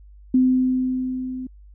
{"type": "tone with level ramp", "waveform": "sine", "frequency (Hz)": 256.4, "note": "C4", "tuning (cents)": -35, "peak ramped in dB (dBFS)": [-12, -28], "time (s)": [0.34, 1.47], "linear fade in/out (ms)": 5, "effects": ["added 50 Hz sine -43 dBFS peak until 1.74 s"]}